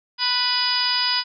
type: harmonic tone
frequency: 493.9 Hz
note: B4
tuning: in tune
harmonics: 2 / 3 / 4 / 5 / 6 / 7 / 8 / 9 / 10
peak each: -28 / -30 / -32 / -33 / -28 / -31 / -31 / -32 / -21 dBFS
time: 0.18-1.24 s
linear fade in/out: 50 ms
effects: none